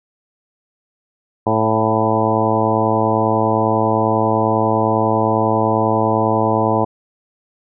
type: harmonic tone with a mistuned harmonic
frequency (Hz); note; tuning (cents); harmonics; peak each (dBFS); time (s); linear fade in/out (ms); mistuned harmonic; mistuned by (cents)
110; A2; 0; 1 / 2 / 3 / 4 / 5 / 6 / 7 / 8 / 9; -22 / -22 / -22 / -22 / -22 / -22 / -22 / -22 / -22; 1.46-6.85; 10; 6; +20
effects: none